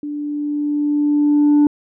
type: tone with level ramp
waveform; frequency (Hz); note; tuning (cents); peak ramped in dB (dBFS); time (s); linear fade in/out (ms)
sine; 293.7; D4; 0; -23 to -6; 0.03-1.67; 2
effects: tanh soft clip ceiling -8 dBFS